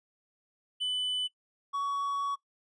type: tone pair in turn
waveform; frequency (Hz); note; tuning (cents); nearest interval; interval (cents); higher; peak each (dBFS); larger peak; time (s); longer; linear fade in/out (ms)
triangle; 3000 / 1123.7; F#7 / C#6; +23 / +23; octave + perfect fourth; 1700; first; -27 / -27; neither; 0.8-1.28 / 1.73-2.36; second; 20
effects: noise-tail reverb RT60 0.1 s tail -19 dB re dry + resampled to 22050 Hz